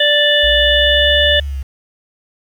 harmonic tone, 587.3 Hz, D5, in tune, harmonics 1 / 3 / 5 / 6, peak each -15 / -15 / -15 / -15 dBFS, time 0-1.4 s, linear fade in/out 5 ms
sine exponential two-way sweep, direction up then down, 58.5 to 73.42 to 66 Hz, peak -19 dBFS, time 0.43-1.63 s, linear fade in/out 10 ms, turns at 1.37 s
effects 7-bit

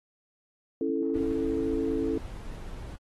sine chord, A major, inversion first, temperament just, 275 / 330 / 440 Hz, C#4 / E4 / A4, -14 / +2 / 0 cents, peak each -30 dBFS, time 0.81-2.18 s, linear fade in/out 2 ms
brown noise, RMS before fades -39 dBFS, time 1.14-2.97 s, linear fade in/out 20 ms
effects AAC 32 kbps

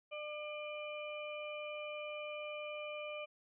harmonic tone, 599 Hz, D5, 34 cents sharp, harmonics 1 / 2 / 4 / 5, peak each -43 / -51 / -47 / -53 dBFS, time 0.11-3.26 s, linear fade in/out 20 ms, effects none

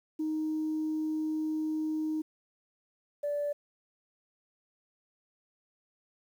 sine tone pair in turn, 311.5 / 581.8 Hz, D#4 / D5, +2 / -16 cents, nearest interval major seventh, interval 1082 cents, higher second, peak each -28 dBFS, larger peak neither, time 0.19-2.22 / 3.23-3.53 s, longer first, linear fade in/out 10 ms, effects tanh soft clip ceiling -25 dBFS + 10-bit

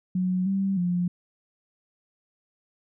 sine tone with pitch steps, 183.6 / 194.4 / 177 Hz, F#3 / G3 / F3, -13 / -14 / +23 cents, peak -22 dBFS, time 0.15-1.08 s, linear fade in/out 5 ms, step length 310 ms, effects none

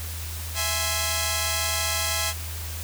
5% pulse chord, E augmented, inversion none, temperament equal, 659.3 / 830.6 / 1046.5 Hz, E5 / G#5 / B#5, 0 / 0 / 0 cents, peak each -17 dBFS, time 0.54-2.34 s, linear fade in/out 50 ms, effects added 81 Hz sine -32 dBFS peak until 2.83 s + white hiss -37 dBFS RMS until 2.83 s

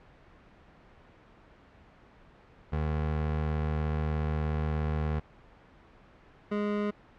25% pulse tone pair in turn, 76.8 / 207.1 Hz, D#2 / G#3, -22 / -5 cents, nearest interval octave + perfect fourth, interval 1717 cents, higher second, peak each -24 dBFS, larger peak neither, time 2.72-5.2 / 6.51-6.91 s, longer first, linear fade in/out 10 ms, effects pink hiss -56 dBFS RMS until 7.18 s + low-pass 2000 Hz 12 dB/octave

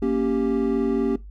triangle chord, G diminished, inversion first, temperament equal, 233.1 / 277.2 / 392 Hz, Bb3 / Db4 / G4, 0 / 0 / 0 cents, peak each -22 dBFS, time 0.02-1.16 s, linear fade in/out 5 ms, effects noise-tail reverb RT60 0.2 s tail -19 dB re dry + added 50 Hz sine -37 dBFS peak until 1.3 s

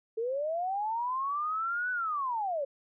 sine linear two-way sweep, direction up then down, 434.7 to 1505 to 532 Hz, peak -29 dBFS, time 0.17-2.65 s, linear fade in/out 10 ms, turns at 1.91 s, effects none

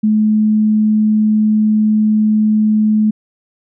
sine tone, 214.5 Hz, A3, 44 cents flat, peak -9 dBFS, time 0.03-3.11 s, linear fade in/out 10 ms, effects none

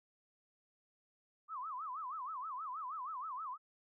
sine tone with vibrato, 1141 Hz, C#6, 50 cents sharp, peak -40 dBFS, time 1.48-3.58 s, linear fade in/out 50 ms, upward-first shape sine, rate 6.3 Hz, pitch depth 250 cents each way, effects none

